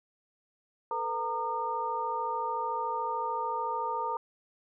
sine tone cluster, 442.7 / 496.3 / 921 / 1213 Hz, A4 / B4 / A#5 / D#6, +11 / +8 / -21 / -44 cents, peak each -40 / -39 / -31 / -36 dBFS, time 0.91-4.17 s, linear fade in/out 2 ms, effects none

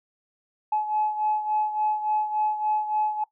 sine beating tone pair, 852 / 855.5 Hz, G#5 / A5, +44 / -49 cents, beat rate 3.5 Hz, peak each -23 / -29 dBFS, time 0.72-3.24 s, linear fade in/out 5 ms, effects noise-tail reverb RT60 0.1 s tail -19 dB re dry + tanh soft clip ceiling -15 dBFS

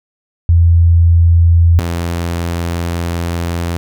sine / sawtooth tone pair in turn, 84.5 / 85.33 Hz, E2 / F2, +43 / -40 cents, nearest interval unison, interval 17 cents, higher second, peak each -5 / -12 dBFS, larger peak first, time 0.49-1.79 / 1.79-3.77 s, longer second, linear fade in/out 0 ms, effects none

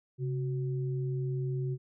sine tone pair together, 133.95 / 370 Hz, C3 / F#4, +41 / 0 cents, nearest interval octave + tritone, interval 1759 cents, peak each -30 / -39 dBFS, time 0.18-1.78 s, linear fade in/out 50 ms, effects none

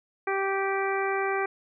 harmonic tone, 390 Hz, G4, 9 cents flat, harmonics 1 / 2 / 3 / 4 / 5 / 6, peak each -28 / -31 / -33 / -34 / -35 / -36 dBFS, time 0.27-1.46 s, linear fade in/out 5 ms, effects none

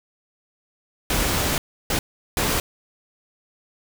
pink noise bursts at uneven times, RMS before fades -22 dBFS, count 3, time 1.1-1.58 / 1.9-1.99 / 2.37-2.6 s, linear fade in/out 2 ms, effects none

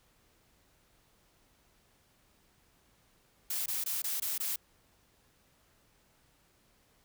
blue noise bursts, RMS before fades -34 dBFS, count 6, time 3.5-4.56 s, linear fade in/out 5 ms, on 160 ms, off 20 ms, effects pink hiss -68 dBFS RMS until 7.04 s

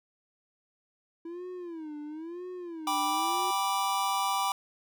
triangle tone with vibrato, 328.8 Hz, E4, 4 cents flat, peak -35 dBFS, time 1.25-3.51 s, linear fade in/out 5 ms, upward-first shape sine, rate 1 Hz, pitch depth 180 cents each way
square chord, G major, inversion none, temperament just, 784 / 980 / 1176 Hz, G5 / B5 / D6, 0 / -14 / +2 cents, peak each -32 dBFS, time 2.87-4.52 s, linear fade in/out 2 ms
effects none

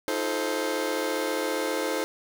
sawtooth chord, F dominant seventh, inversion third, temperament just, 314.3 / 349.2 / 436.5 / 523.8 Hz, Eb4 / F4 / A4 / C5, +18 / 0 / -14 / +2 cents, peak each -28 / -31 / -27 / -26 dBFS, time 0.08-2.04 s, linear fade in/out 0 ms, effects none

